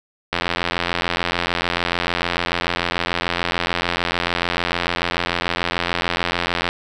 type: click train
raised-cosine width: 0.3 ms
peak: -3 dBFS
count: 553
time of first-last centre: 0.33-6.689 s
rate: 86.8 Hz
effects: none